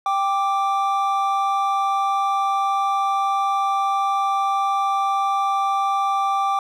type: tone pair together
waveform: triangle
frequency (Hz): 787.7 / 1174.7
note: G5 / D6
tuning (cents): +8 / 0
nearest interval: perfect fifth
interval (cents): 692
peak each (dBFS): -19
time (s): 0.06-6.59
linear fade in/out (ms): 2
effects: none